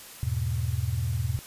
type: chord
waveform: sine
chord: E major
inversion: none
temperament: equal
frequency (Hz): 82.41 / 103.83 / 123.47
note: E2 / G#2 / B2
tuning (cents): 0 / 0 / 0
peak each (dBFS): -30 / -30 / -29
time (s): 0.23-1.39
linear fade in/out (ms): 0
effects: white hiss -45 dBFS RMS until 1.46 s + resampled to 32000 Hz